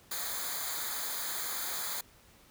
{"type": "noise with comb filter", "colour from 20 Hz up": "white", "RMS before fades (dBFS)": -36, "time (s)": [0.11, 2.01], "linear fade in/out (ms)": 5, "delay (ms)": 0.36, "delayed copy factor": -0.9, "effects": ["pink hiss -60 dBFS RMS until 2.5 s"]}